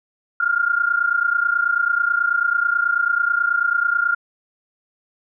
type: tone pair together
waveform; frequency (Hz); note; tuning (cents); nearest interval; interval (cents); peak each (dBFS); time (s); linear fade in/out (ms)
sine; 1391 / 1420.2; F6 / F6; -7 / +29; unison; 36; -19; 0.4-4.15; 5
effects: none